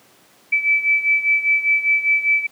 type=beating tone pair; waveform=sine; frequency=2309 / 2314 Hz; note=D7 / D7; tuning=-30 / -26 cents; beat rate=5 Hz; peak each=-16 / -20 dBFS; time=0.52-2.47 s; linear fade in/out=10 ms; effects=pink hiss -52 dBFS RMS until 2.51 s + high-pass 200 Hz 12 dB/octave